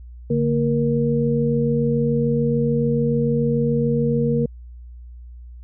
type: tone cluster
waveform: sine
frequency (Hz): 143.8 / 230.7 / 472.1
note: D3 / A#3 / A#4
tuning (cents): -36 / -18 / +22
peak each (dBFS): -21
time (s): 0.3-4.46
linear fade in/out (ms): 5
effects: added 60 Hz sine -36 dBFS peak until 5.63 s